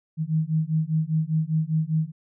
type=beating tone pair; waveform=sine; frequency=155.56 / 160.56 Hz; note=D#3 / E3; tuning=0 / -45 cents; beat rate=5 Hz; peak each=-24 dBFS; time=0.17-2.12 s; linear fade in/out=50 ms; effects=none